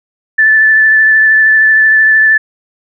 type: tone with vibrato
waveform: sine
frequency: 1752 Hz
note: A6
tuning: 8 cents flat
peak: -4 dBFS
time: 0.38-2.38 s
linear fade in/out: 10 ms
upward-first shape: triangle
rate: 13 Hz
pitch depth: 18 cents each way
effects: none